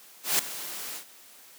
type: noise with ADSR envelope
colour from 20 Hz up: white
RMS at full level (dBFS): -22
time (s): 0.23-1.05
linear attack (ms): 160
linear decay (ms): 4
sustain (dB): -15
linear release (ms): 95
effects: white hiss -52 dBFS RMS until 1.58 s + high-pass 200 Hz 12 dB/octave